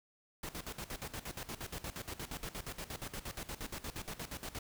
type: noise with tremolo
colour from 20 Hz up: pink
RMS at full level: -42 dBFS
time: 0.43-4.59 s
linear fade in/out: 5 ms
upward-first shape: square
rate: 8.5 Hz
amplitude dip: 80%
effects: none